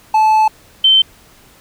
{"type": "tone pair in turn", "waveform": ["triangle", "sine"], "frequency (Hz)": [869, 3097], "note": ["A5", "G7"], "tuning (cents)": [-22, -22], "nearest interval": "octave + minor seventh", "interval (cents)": 2200, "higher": "second", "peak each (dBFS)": -6, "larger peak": "neither", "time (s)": [[0.14, 0.48], [0.84, 1.02]], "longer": "first", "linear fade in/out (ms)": 5, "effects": ["pink hiss -46 dBFS RMS until 1.6 s"]}